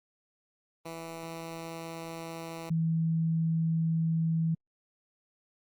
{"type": "tone pair in turn", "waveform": ["10% pulse", "sine"], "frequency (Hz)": [164.81, 162.92], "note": ["E3", "E3"], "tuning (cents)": [0, -20], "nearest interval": "unison", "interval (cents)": 20, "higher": "first", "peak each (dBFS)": [-30, -25], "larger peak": "second", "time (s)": [[0.85, 2.7], [2.7, 4.55]], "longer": "neither", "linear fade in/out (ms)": 10, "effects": ["Opus 24 kbps"]}